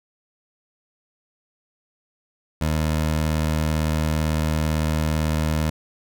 20% pulse tone, 77.9 Hz, D#2, 3 cents sharp, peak -15 dBFS, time 2.61-5.7 s, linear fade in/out 5 ms, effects none

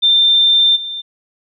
sine tone with level steps, 3584 Hz, A7, 31 cents sharp, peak -8 / -22 dBFS, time 0.02-1.02 s, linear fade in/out 20 ms, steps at 0.75 s, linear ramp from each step 20 ms, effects none

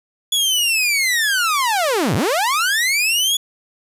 sawtooth linear two-way sweep, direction down then up, 3419 to 85.8 to 3419 Hz, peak -12 dBFS, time 0.32-3.37 s, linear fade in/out 5 ms, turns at 2.15 s, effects resampled to 32000 Hz + 7-bit

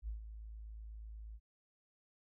sine tone with ADSR envelope, 54.1 Hz, A1, 29 cents flat, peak -37 dBFS, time 0.02-1.4 s, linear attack 59 ms, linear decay 120 ms, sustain -9 dB, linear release 51 ms, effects none

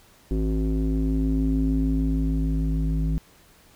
square tone with low-pass filter sweep, 53.3 Hz, G#1, 46 cents sharp, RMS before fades -23 dBFS, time 0.31-3.18 s, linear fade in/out 0 ms, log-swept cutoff 330 to 210 Hz, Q 5.4, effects pink hiss -55 dBFS RMS until 3.75 s

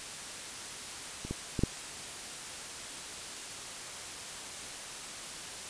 clicks, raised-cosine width 3 ms, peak -27 / -21 / -18 / -12 dBFS, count 4, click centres 1.25 / 1.31 / 1.592 / 1.636 s, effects white hiss -42 dBFS RMS until 5.69 s + resampled to 22050 Hz

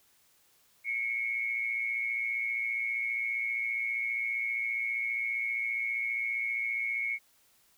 sine tone pair together, 2186 / 2301 Hz, C#7 / D7, -25 / -36 cents, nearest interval minor second, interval 89 cents, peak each -30 / -37 dBFS, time 0.84-7.19 s, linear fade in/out 50 ms, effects white hiss -66 dBFS RMS until 7.77 s

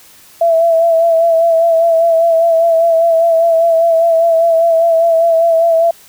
sine tone with vibrato, 664 Hz, E5, 12 cents sharp, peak -7 dBFS, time 0.41-5.91 s, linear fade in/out 5 ms, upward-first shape sine, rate 5 Hz, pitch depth 34 cents each way, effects white hiss -42 dBFS RMS until 6.08 s

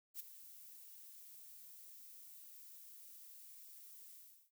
violet noise with ADSR envelope, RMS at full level -44 dBFS, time 0.14-4.51 s, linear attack 61 ms, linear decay 8 ms, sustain -13 dB, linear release 370 ms, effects noise-tail reverb RT60 0.1 s tail -19 dB re dry

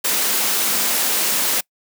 white high-pass noise, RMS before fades -19 dBFS, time 0.04-1.61 s, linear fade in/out 10 ms, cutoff 170 Hz, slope 48 dB/octave, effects noise-tail reverb RT60 0.1 s tail -25 dB re dry

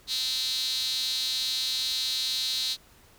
sawtooth tone with high-pass filter, 257.8 Hz, C4, 26 cents flat, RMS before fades -29 dBFS, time 0.07-2.77 s, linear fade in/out 50 ms, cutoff 4000 Hz, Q 7.5, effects pink hiss -57 dBFS RMS until 3.18 s

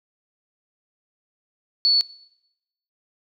sine tone, 4435 Hz, C#8, in tune, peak -14 dBFS, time 1.85-2.01 s, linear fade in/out 0 ms, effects noise-tail reverb RT60 0.9 s tail -22 dB re dry

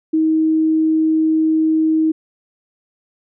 sine tone, 316.6 Hz, D#4, 30 cents sharp, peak -12 dBFS, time 0.13-2.12 s, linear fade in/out 10 ms, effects none

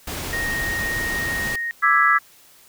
pink noise, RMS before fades -29 dBFS, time 0.07-1.56 s, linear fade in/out 5 ms
sine tone, 1864 Hz, A#6, 1 cent flat, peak -23 dBFS, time 0.33-1.71 s, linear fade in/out 0 ms
sine chord, E dominant seventh, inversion third, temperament equal, 1174.7 / 1318.5 / 1661.2 / 1975.5 Hz, D6 / E6 / G#6 / B6, 0 / 0 / 0 / 0 cents, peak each -20 / -18 / -18 / -20 dBFS, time 1.82-2.19 s, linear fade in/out 20 ms
effects white hiss -51 dBFS RMS until 2.68 s

